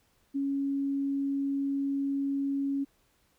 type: tone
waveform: sine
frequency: 277.2 Hz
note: C#4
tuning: in tune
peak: -27 dBFS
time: 0.34-2.85 s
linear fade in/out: 20 ms
effects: pink hiss -69 dBFS RMS until 3.38 s